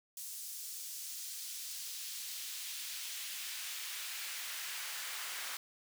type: noise with high-pass filter sweep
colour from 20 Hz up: pink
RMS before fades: -43 dBFS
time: 0.17-5.57 s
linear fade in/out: 2 ms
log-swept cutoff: 7000 to 1400 Hz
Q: 0.9
effects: none